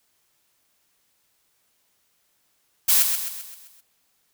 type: noise with echo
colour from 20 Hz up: blue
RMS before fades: -17 dBFS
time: 2.88-3.03 s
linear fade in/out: 10 ms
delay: 130 ms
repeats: 6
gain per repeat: -6 dB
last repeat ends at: 3.81 s
effects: white hiss -68 dBFS RMS until 4.33 s